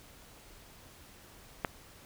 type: click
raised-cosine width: 0.5 ms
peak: -14 dBFS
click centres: 1.648 s
effects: pink hiss -55 dBFS RMS until 2.05 s